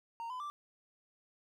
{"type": "tone with pitch steps", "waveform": "triangle", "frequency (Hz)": [924, 1009, 1174], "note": ["A#5", "B5", "D6"], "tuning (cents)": [-16, 37, -1], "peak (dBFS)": -37, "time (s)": [0.2, 0.5], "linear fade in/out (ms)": 0, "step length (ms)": 100, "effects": []}